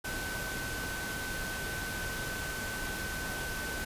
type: tone in noise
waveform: sine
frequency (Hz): 1523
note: F#6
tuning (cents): +50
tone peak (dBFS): -38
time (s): 0.04-3.85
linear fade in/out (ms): 10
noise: pink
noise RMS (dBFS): -38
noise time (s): 0.04-3.85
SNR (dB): -3
effects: resampled to 32000 Hz